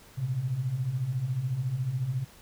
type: beating tone pair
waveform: sine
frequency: 117.5 / 131.5 Hz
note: A#2 / C3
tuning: +14 / +9 cents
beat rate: 14 Hz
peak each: -34 / -28 dBFS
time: 0.17-2.25 s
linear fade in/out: 20 ms
effects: pink hiss -54 dBFS RMS until 2.41 s